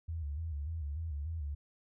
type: tone with vibrato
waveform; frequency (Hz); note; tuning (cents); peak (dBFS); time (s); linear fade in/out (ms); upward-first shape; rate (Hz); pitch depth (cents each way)
sine; 76.9; D#2; -20; -35; 0.08-1.55; 10; square; 3.4; 110
effects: none